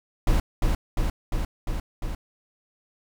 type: noise with echo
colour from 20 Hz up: brown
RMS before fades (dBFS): -19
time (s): 0.27-0.4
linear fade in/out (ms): 2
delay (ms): 350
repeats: 5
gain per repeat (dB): -2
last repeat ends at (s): 2.15
effects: none